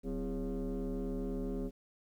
sine tone with frequency modulation, 110 Hz, A2, in tune, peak -32 dBFS, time 0.03-1.71 s, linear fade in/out 50 ms, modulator 148 Hz, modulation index 2.3, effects tanh soft clip ceiling -32 dBFS + 11-bit

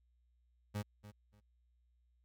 30% pulse tone with echo, 103.83 Hz, G#2, in tune, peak -34 dBFS, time 0.74-0.83 s, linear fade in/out 20 ms, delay 290 ms, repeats 2, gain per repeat -14 dB, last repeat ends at 1.41 s, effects added 60 Hz sine -70 dBFS peak until 2.24 s

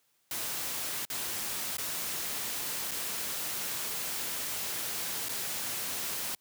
white noise with dropouts, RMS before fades -35 dBFS, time 0.31-6.35 s, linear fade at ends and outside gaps 2 ms, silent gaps 1.052-1.1 / 1.77-1.782 / 2.911-2.915 / 5.286-5.292 s, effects white hiss -72 dBFS RMS until 6.4 s + high-pass 80 Hz 12 dB/octave

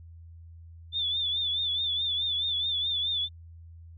sine tone with vibrato, 3520 Hz, A7, in tune, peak -26 dBFS, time 0.92-3.29 s, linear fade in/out 50 ms, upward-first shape triangle, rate 4.7 Hz, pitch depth 85 cents each way, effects added 83 Hz sine -45 dBFS peak until 3.97 s

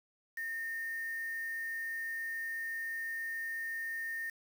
sine tone with quantisation, 1827 Hz, A#6, 35 cents flat, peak -36 dBFS, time 0.37-4.3 s, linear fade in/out 5 ms, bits 8, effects none

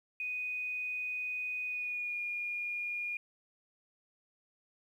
sine tone with pitch glide, 2489 to 2428 Hz, D#7 to D#7, 0 to -43 cents, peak -34 dBFS, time 0.2-3.17 s, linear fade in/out 2 ms, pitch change -43 cents, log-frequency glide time 1.66-2.2 s, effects 11-bit

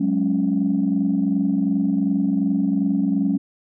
sine chord, F# suspended second, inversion none, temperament equal, 185 / 207.7 / 277.2 Hz, F#3 / G#3 / C#4, 0 / 0 / 0 cents, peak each -22 / -21 / -20 dBFS, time 0-3.38 s, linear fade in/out 10 ms, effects tanh soft clip ceiling -10 dBFS

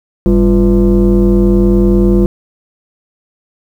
sine tone with frequency modulation, 196 Hz, G3, in tune, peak -4 dBFS, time 0.26-2.26 s, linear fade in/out 0 ms, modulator 151 Hz, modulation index 1.3, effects tanh soft clip ceiling -3 dBFS + 7-bit

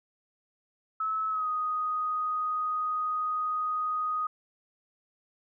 sine tone with pitch glide, 1297 to 1246.3 Hz, E6 to D#6, -28 to +2 cents, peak -27 dBFS, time 1-4.27 s, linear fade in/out 5 ms, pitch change -70 cents, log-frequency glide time 1.29-1.48 s, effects none

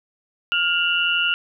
sine tone cluster, 1410 / 2736 / 2907 Hz, F6 / F7 / F#7, +16 / -36 / -31 cents, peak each -22 dBFS, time 0.52-1.34 s, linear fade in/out 0 ms, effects none

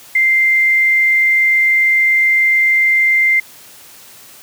sine tone, 2091 Hz, C7, 2 cents flat, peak -9 dBFS, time 0.15-3.4 s, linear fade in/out 5 ms, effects white hiss -40 dBFS RMS until 4.42 s + high-pass 80 Hz 12 dB/octave

